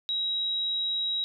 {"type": "tone", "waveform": "sine", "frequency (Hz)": 3841, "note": "B7", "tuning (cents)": -49, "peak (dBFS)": -26, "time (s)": [0.09, 1.24], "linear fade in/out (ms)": 0, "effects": []}